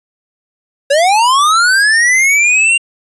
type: linear sweep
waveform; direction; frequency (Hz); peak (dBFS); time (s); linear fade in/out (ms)
square; up; 540 to 2794; -8; 0.9-2.78; 10
effects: resampled to 24000 Hz